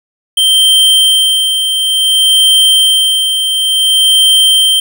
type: tone with tremolo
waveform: square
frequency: 3136 Hz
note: G7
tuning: in tune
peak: -5 dBFS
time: 0.37-4.8 s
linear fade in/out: 5 ms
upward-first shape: sine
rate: 0.57 Hz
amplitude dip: 50%
effects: none